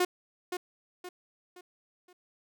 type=tone with echo; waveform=sawtooth; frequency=360 Hz; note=F#4; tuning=47 cents flat; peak=-20 dBFS; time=0-0.05 s; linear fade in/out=5 ms; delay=520 ms; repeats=4; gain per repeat=-8 dB; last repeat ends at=2.13 s; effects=none